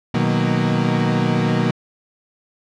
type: chord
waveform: 35% pulse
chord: B major seventh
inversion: none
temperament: equal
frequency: 123.47 / 155.56 / 185 / 233.1 Hz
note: B2 / D#3 / F#3 / A#3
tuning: 0 / 0 / 0 / 0 cents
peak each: -20 dBFS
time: 0.14-1.71 s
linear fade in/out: 5 ms
effects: low-pass 4000 Hz 12 dB/octave